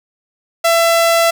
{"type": "tone", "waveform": "sawtooth", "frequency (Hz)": 670, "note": "E5", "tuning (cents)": 28, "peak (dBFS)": -6, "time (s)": [0.64, 1.31], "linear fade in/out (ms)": 10, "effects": []}